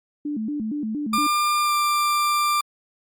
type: tone with vibrato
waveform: sine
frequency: 253.5 Hz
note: B3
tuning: 45 cents sharp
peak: -24 dBFS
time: 0.25-1.27 s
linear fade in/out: 5 ms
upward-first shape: square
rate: 4.3 Hz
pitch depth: 260 cents each way
type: tone with pitch glide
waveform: 40% pulse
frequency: 1197 to 1186 Hz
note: D6 to D6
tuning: +33 to +17 cents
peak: -18 dBFS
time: 1.13-2.61 s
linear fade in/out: 5 ms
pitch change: -16 cents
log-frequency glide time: 1.62-1.73 s
effects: Opus 48 kbps